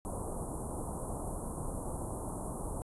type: band-stop noise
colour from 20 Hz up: pink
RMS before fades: -38 dBFS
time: 0.05-2.82 s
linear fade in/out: 0 ms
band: 1100 to 8800 Hz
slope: 48 dB/octave
effects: resampled to 24000 Hz